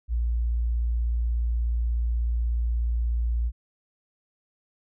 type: tone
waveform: sine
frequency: 58.27 Hz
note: A#1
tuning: in tune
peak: -22 dBFS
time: 0.08-3.52 s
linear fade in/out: 50 ms
effects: none

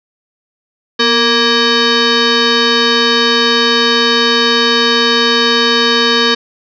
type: tone with frequency modulation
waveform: sine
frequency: 1647 Hz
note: G#6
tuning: 15 cents flat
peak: -8 dBFS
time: 0.99-6.35 s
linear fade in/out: 10 ms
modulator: 703 Hz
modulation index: 4.2
effects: none

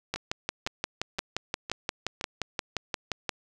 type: two click trains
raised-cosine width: 0.2 ms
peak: -17 / -11 dBFS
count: 5 / 19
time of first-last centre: 0.16-2.211 / 0.14-3.292 s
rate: 1.95 / 5.71 Hz
effects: none

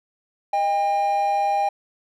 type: tone pair together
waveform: triangle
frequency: 622.3 / 801.9 Hz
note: D#5 / G5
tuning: 0 / +39 cents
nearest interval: major third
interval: 439 cents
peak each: -25 / -17 dBFS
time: 0.53-1.69 s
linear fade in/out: 5 ms
effects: none

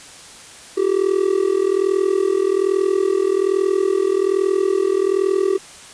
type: tone with amplitude modulation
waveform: triangle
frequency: 386.2 Hz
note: G4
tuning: 26 cents flat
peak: -9 dBFS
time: 0.77-5.58 s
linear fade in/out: 10 ms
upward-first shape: sine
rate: 41.2 Hz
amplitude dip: 90%
effects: white hiss -40 dBFS RMS until 5.93 s + resampled to 22050 Hz

